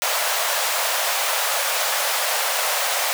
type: high-pass noise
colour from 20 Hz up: pink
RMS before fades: -22 dBFS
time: 0.02-3.13 s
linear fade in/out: 0 ms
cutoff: 540 Hz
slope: 48 dB/octave
effects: none